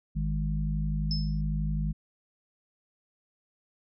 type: harmonic tone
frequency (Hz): 51.8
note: G#1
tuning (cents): -4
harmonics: 1 / 3 / 4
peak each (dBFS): -29 / -30 / -36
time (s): 0.15-1.93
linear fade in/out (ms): 20
type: tone with exponential decay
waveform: sine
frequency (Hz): 5230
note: E8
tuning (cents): -15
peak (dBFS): -28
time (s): 1.11-1.41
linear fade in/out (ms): 1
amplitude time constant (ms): 65
effects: none